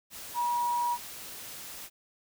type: tone in noise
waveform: sine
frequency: 960 Hz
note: B5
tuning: 49 cents flat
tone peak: -26 dBFS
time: 0.34-0.98 s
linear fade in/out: 50 ms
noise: white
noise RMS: -43 dBFS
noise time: 0.1-1.9 s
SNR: +14 dB
effects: none